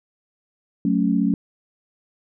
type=chord; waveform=sine; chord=F# minor; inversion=none; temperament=equal; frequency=185 / 220 / 277.2 Hz; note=F#3 / A3 / C#4; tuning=0 / 0 / 0 cents; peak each=-21 dBFS; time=0.85-1.34 s; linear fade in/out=2 ms; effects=none